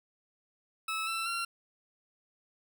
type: tone with pitch steps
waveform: 20% pulse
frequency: 1300 / 1335 / 1371 Hz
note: E6 / E6 / F6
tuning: -24 / +22 / -32 cents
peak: -27 dBFS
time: 0.88-1.45 s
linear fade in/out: 5 ms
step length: 190 ms
effects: none